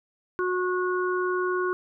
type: harmonic tone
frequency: 364.6 Hz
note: F#4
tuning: 25 cents flat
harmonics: 1 / 3 / 4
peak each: -25 / -30 / -31 dBFS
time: 0.39-1.73 s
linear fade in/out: 0 ms
effects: none